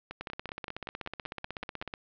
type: two click trains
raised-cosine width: 0.3 ms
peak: -20 / -22 dBFS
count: 29 / 10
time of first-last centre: 0.21-1.938 / 0.11-1.824 s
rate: 16.2 / 5.25 Hz
effects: low-pass 4000 Hz 12 dB/octave